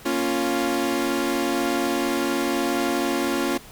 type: chord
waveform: sawtooth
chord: Bb minor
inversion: none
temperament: equal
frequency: 233.1 / 277.2 / 349.2 Hz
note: Bb3 / Db4 / F4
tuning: 0 / 0 / 0 cents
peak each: -25 / -21 / -21 dBFS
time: 0.05-3.58 s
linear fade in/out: 10 ms
effects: pink hiss -45 dBFS RMS until 3.71 s